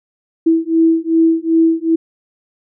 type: beating tone pair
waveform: sine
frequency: 325.7 / 328.3 Hz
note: E4 / E4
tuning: -21 / -7 cents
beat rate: 2.6 Hz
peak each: -13 dBFS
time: 0.46-1.96 s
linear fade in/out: 10 ms
effects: none